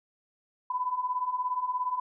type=beating tone pair; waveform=sine; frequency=987.8 / 1004.8 Hz; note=B5 / B5; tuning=0 / +30 cents; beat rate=17 Hz; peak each=-33 / -29 dBFS; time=0.7-2 s; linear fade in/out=5 ms; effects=none